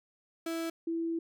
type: tone pair in turn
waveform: 35% pulse / sine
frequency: 329.6 / 331.4 Hz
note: E4 / E4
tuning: 0 / +9 cents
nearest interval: unison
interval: 9 cents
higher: second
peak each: -31 / -30 dBFS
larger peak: second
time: 0.46-0.7 / 0.87-1.19 s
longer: second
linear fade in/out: 5 ms
effects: none